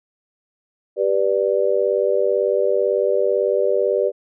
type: chord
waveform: sine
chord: G major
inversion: none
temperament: just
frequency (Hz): 392 / 490 / 588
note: G4 / B4 / D5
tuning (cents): 0 / -14 / +2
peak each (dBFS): -20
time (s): 0.96-4.12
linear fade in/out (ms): 50
effects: none